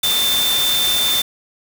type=tone in noise; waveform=sine; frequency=3563 Hz; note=A7; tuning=21 cents sharp; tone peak=-16 dBFS; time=0.03-1.22 s; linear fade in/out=5 ms; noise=white; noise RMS=-21 dBFS; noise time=0.03-1.22 s; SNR=+2 dB; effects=none